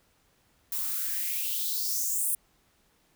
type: noise with high-pass filter sweep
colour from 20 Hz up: violet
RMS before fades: -30 dBFS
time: 0.72-2.35 s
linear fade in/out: 2 ms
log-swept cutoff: 930 to 10000 Hz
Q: 4.3
effects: pink hiss -67 dBFS RMS until 3.15 s